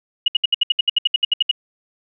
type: tone bursts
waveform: sine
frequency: 2890 Hz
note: F#7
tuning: 41 cents flat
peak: -11 dBFS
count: 15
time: 0.26-1.513 s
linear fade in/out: 5 ms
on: 21 ms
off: 67 ms
effects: none